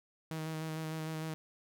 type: tone with vibrato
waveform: sawtooth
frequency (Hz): 158.4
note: D#3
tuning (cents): +31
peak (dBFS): -33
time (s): 0.31-1.34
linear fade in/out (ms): 0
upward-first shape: square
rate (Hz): 6.6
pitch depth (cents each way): 15
effects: none